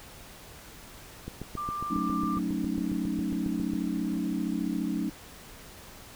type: click train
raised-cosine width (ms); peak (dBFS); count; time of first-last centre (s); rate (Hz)
3; -23; 19; 1.28-3.736; 7.33
type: tone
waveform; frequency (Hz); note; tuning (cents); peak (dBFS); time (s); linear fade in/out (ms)
sine; 1186; D6; +17; -31; 1.57-2.39; 10
type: chord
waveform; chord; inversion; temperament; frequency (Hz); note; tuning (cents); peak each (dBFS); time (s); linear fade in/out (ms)
sine; D# half-diminished seventh; first; equal; 185 / 220 / 277.2 / 311.1; F#3 / A3 / C#4 / D#4; 0 / 0 / 0 / 0; -33; 1.9-5.1; 10
effects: pink hiss -48 dBFS RMS until 6.15 s